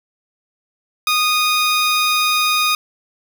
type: tone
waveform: 15% pulse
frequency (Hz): 1236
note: D#6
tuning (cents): -12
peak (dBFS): -8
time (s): 1.07-2.75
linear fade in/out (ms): 2
effects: none